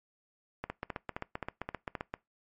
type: two click trains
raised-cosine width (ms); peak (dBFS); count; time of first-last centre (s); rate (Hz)
0.5; -20 / -20; 6 / 12; 0.64-1.952 / 0.7-2.14; 3.81 / 7.64
effects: noise-tail reverb RT60 0.2 s tail -22 dB re dry + MP3 48 kbps